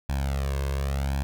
sawtooth tone with flanger, 68.6 Hz, C#2, 17 cents flat, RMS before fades -27 dBFS, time 0.09-1.23 s, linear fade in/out 0 ms, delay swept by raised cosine 1.2 to 1.9 ms, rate 0.89 Hz, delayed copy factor +1, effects none

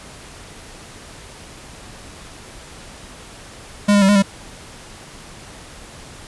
square tone with pitch steps, 205 / 202.7 / 193.2 / 205.2 / 196.7 Hz, G#3 / G#3 / G3 / G#3 / G3, -22 / -42 / -25 / -21 / +6 cents, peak -11 dBFS, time 3.88-4.225 s, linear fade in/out 10 ms, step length 69 ms, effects pink hiss -39 dBFS RMS until 6.27 s + resampled to 24000 Hz

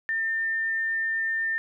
sine tone, 1802 Hz, A6, 41 cents sharp, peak -24 dBFS, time 0.09-1.58 s, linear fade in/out 0 ms, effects none

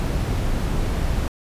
brown noise, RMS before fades -22 dBFS, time 0-1.28 s, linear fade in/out 0 ms, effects resampled to 32000 Hz

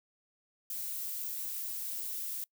violet noise, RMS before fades -38 dBFS, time 0.7-2.44 s, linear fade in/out 2 ms, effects noise-tail reverb RT60 0.1 s tail -24 dB re dry

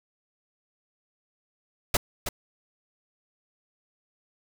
pink noise with echo, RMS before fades -21 dBFS, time 1.94-1.97 s, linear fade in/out 5 ms, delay 320 ms, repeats 1, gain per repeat -9 dB, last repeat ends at 2.29 s, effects none

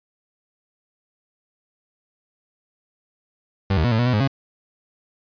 30% pulse tone with pitch steps, 97.2 / 78.6 / 121.6 / 111.2 / 121.6 / 125.5 / 104.7 / 136.4 Hz, G2 / D#2 / B2 / A2 / B2 / B2 / G#2 / C#3, -14 / +18 / -26 / +19 / -26 / +28 / +15 / -28 cents, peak -14 dBFS, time 3.7-4.276 s, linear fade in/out 5 ms, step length 72 ms, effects resampled to 11025 Hz

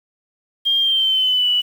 sine tone with pitch glide, 3206 to 2957 Hz, G7 to F#7, +38 to -2 cents, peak -14 dBFS, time 0.65-1.62 s, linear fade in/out 20 ms, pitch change -140 cents, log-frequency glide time 0.79-1.49 s, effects 7-bit

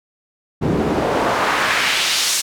pink noise with band-pass filter sweep, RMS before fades -18 dBFS, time 0.61-2.42 s, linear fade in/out 20 ms, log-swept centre 210 to 6900 Hz, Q 1.1, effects none

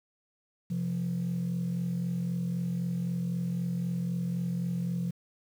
sine tone pair together, 131.03 / 174.9 Hz, C3 / F3, +3 / +3 cents, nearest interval perfect fourth, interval 500 cents, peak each -33 / -28 dBFS, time 0.7-5.11 s, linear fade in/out 10 ms, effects tanh soft clip ceiling -25 dBFS + 9-bit

